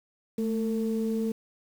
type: tone pair together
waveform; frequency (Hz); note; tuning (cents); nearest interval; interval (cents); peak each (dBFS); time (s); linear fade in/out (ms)
sine; 220 / 449.8; A3 / A4; 0 / +38; octave; 1238; -26 / -30; 0.38-1.32; 5
effects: tanh soft clip ceiling -19 dBFS + 8-bit